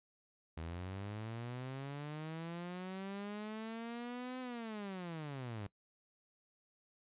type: linear two-way sweep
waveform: sawtooth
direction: up then down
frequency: 78.8 to 257.2 to 96.8 Hz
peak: -38 dBFS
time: 0.57-5.67 s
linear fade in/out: 5 ms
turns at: 4.4 s
effects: noise-tail reverb RT60 0.1 s tail -21 dB re dry + resampled to 8000 Hz